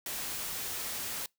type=noise; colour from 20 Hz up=white; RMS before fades=-37 dBFS; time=0.06-1.26 s; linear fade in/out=2 ms; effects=noise-tail reverb RT60 0.2 s tail -26 dB re dry